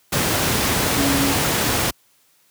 sine tone in noise, 277.2 Hz, C#4, in tune, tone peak -20 dBFS, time 0.97-1.33 s, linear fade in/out 10 ms, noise pink, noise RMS -19 dBFS, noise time 0.12-1.91 s, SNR -4 dB, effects white hiss -59 dBFS RMS until 2.5 s + high-pass 80 Hz 12 dB/octave

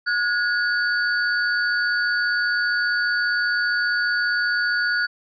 sine tone cluster, 1448 / 1663 / 4546 Hz, F#6 / G#6 / C#8, -38 / +2 / +43 cents, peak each -20 / -26 / -29 dBFS, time 0.06-5.07 s, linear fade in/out 20 ms, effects none

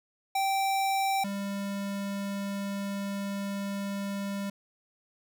square tone pair in turn, 779 / 199.07 Hz, G5 / G3, -11 / +27 cents, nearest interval 2 octaves, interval 2362 cents, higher first, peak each -26 / -32 dBFS, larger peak first, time 0.35-1.24 / 1.24-4.5 s, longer second, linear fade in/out 5 ms, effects none

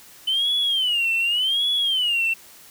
triangle tone with vibrato, 3019 Hz, F#7, 34 cents sharp, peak -16 dBFS, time 0.27-2.34 s, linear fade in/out 10 ms, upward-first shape sine, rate 0.87 Hz, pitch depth 200 cents each way, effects tanh soft clip ceiling -15 dBFS + white hiss -47 dBFS RMS until 2.7 s

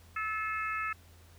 harmonic tone with a mistuned harmonic, 434 Hz, A4, 24 cents flat, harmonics 3 / 4 / 5 / 6, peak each -34 / -38 / -40 / -40 dBFS, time 0.16-0.93 s, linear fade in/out 5 ms, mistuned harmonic 5, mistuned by -19 cents, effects added 84 Hz sine -55 dBFS peak until 1.38 s + pink hiss -61 dBFS RMS until 1.38 s

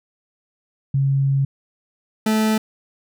sine / 40% pulse tone pair in turn, 137.2 / 217.8 Hz, C#3 / A3, -17 / -17 cents, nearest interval minor sixth, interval 800 cents, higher second, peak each -15 dBFS, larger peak neither, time 0.94-1.45 / 2.26-2.58 s, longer first, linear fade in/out 5 ms, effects none

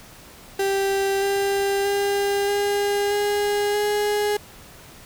35% pulse tone with pitch steps, 392 / 396.6 / 401.2 / 405.8 / 410.5 / 415.3 Hz, G4 / G4 / G4 / G#4 / G#4 / G#4, 0 / +20 / +40 / -40 / -20 / 0 cents, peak -18 dBFS, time 0.59-4.37 s, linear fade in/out 5 ms, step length 630 ms, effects pink hiss -45 dBFS RMS until 5.05 s

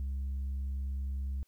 sine tone with tanh clipping, 67.5 Hz, C#2, 45 cents flat, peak -33 dBFS, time 0-1.43 s, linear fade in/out 0 ms, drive 2 dB, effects white hiss -74 dBFS RMS until 1.47 s

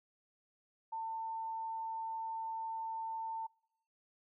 sine tone, 897 Hz, A5, 33 cents sharp, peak -37 dBFS, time 0.92-3.47 s, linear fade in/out 10 ms, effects noise-tail reverb RT60 0.8 s tail -26 dB re dry

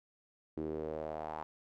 sawtooth tone with band-pass filter sweep, 77.78 Hz, D#2, in tune, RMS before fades -40 dBFS, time 0.57-1.43 s, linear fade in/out 0 ms, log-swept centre 330 to 920 Hz, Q 3.7, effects none

